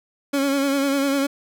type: tone with vibrato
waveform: 30% pulse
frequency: 277.2 Hz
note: C#4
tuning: in tune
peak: -16 dBFS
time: 0.33-1.27 s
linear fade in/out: 10 ms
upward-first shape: sine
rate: 10 Hz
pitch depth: 40 cents each way
effects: none